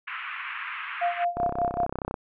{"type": "band-pass noise", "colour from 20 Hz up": "pink", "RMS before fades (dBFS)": -35, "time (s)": [0.07, 1.25], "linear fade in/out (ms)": 10, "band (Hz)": [1100, 2700], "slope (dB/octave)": 48}
{"type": "tone with tremolo", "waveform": "sine", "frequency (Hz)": 698.5, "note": "F5", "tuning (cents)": 0, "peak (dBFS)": -21, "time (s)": [1.01, 1.86], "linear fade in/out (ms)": 10, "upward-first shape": "sine", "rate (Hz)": 5.2, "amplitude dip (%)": 85}
{"type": "click train", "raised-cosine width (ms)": 1, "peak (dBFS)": -16, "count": 26, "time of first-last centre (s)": [1.37, 2.142], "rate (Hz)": 32.4}
{"effects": []}